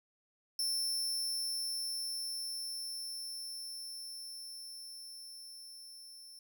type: tone with level ramp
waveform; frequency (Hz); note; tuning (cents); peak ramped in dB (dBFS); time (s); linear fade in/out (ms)
sawtooth; 5360; E8; +28; -29 to -48; 0.59-6.39; 2
effects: none